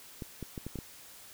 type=clicks; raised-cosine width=3 ms; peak=-25 dBFS; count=6; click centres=0.222 / 0.427 / 0.578 / 0.666 / 0.757 / 0.788 s; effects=white hiss -52 dBFS RMS until 1.33 s